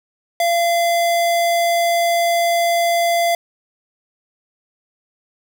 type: tone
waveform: square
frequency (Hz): 684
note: F5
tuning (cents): -36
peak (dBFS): -15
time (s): 0.4-3.35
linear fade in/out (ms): 2
effects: none